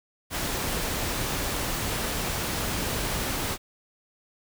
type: noise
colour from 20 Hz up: pink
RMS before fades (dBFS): -29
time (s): 0.3-3.58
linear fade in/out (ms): 50
effects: none